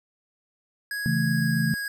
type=tone with pitch glide; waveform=square; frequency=1661.2 to 1647.8 Hz; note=G#6 to G#6; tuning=0 to -14 cents; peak=-29 dBFS; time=0.91-1.88 s; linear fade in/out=2 ms; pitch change=-14 cents; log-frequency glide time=1.09-1.68 s
type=chord; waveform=sine; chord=A major; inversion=first; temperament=just; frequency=137.5 / 165 / 220 Hz; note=C#3 / E3 / A3; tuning=-14 / +2 / 0 cents; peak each=-26 / -25 / -26 dBFS; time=1.06-1.74 s; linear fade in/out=0 ms
effects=none